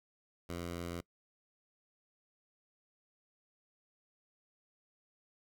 10% pulse tone, 86.2 Hz, F2, 22 cents flat, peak -31 dBFS, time 0.49-1.01 s, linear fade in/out 5 ms, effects noise-tail reverb RT60 0.1 s tail -24 dB re dry

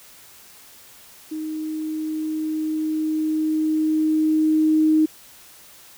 sine tone with level ramp, 311.9 Hz, D#4, 4 cents sharp, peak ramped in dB -26 to -13 dBFS, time 1.31-5.06 s, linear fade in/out 10 ms, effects white hiss -47 dBFS RMS until 5.97 s

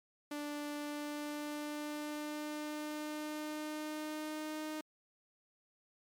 sawtooth tone with pitch glide, 293.7 to 308.5 Hz, D4 to D#4, 0 to -15 cents, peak -35 dBFS, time 0.31-4.81 s, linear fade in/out 5 ms, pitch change +85 cents, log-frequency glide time 0.74-4.62 s, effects MP3 96 kbps

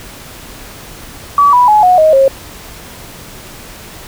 sine tone with pitch steps, 1144 / 984.5 / 847.2 / 729 / 627.4 / 539.9 Hz, D6 / B5 / G#5 / F#5 / D#5 / C#5, -46 / -6 / +34 / -26 / +14 / -46 cents, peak -4 dBFS, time 1.38-2.28 s, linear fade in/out 2 ms, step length 150 ms, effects pink hiss -32 dBFS RMS until 4.07 s

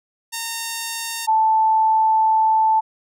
5% pulse / sine tone pair in turn, 917 / 879.1 Hz, A#5 / A5, -29 / -2 cents, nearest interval minor second, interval 73 cents, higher first, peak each -13 dBFS, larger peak neither, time 0.32-1.27 / 1.27-2.81 s, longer second, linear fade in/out 20 ms, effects none

